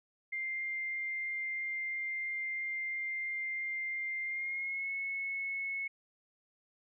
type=tone with pitch glide; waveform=sine; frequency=2101 to 2194 Hz; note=C7 to C#7; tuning=+7 to -18 cents; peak=-34 dBFS; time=0.32-5.88 s; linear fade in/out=10 ms; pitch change=+75 cents; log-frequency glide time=4.26-4.91 s; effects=none